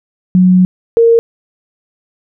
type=tone pair in turn; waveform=sine; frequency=183.3 / 461.9 Hz; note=F#3 / A#4; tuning=-16 / -16 cents; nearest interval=octave + major third; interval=1600 cents; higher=second; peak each=-4 dBFS; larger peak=neither; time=0.35-0.65 / 0.97-1.19 s; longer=first; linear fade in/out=0 ms; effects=none